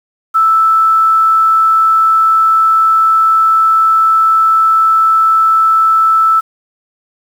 sine tone with quantisation, 1318 Hz, E6, 1 cent flat, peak -6 dBFS, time 0.34-6.41 s, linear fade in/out 20 ms, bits 6, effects none

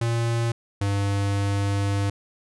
square tone pair in turn, 116.54 / 99.96 Hz, A#2 / G2, 0 / +34 cents, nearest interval minor third, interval 266 cents, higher first, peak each -22 dBFS, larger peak neither, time 0.01-0.52 / 0.81-2.1 s, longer second, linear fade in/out 5 ms, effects resampled to 24000 Hz

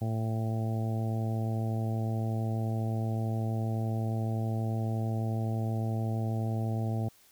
harmonic tone, 111.7 Hz, A2, 27 cents sharp, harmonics 1 / 2 / 3 / 4 / 5 / 6 / 7, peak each -29 / -36 / -42 / -45 / -46 / -43 / -44 dBFS, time 0.01-7.09 s, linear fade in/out 10 ms, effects white hiss -61 dBFS RMS until 7.31 s

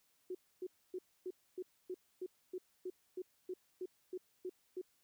sine tone bursts, 367.1 Hz, F#4, 14 cents flat, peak -39 dBFS, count 15, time 0.3-4.815 s, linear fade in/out 5 ms, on 49 ms, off 270 ms, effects white hiss -75 dBFS RMS until 5.03 s

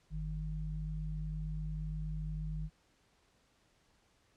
sine tone pair together, 49 / 155.56 Hz, G1 / D#3, 0 / 0 cents, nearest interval octave + minor sixth, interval 2000 cents, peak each -38 / -39 dBFS, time 0.1-2.7 s, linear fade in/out 50 ms, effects pink hiss -71 dBFS RMS until 4.36 s + low-pass 8000 Hz 12 dB/octave

